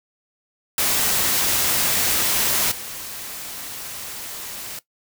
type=noise with level steps; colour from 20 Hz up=white; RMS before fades=-20 / -33 dBFS; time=0.78-4.79 s; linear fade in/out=2 ms; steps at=2.71 s; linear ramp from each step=10 ms; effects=noise-tail reverb RT60 0.1 s tail -17 dB re dry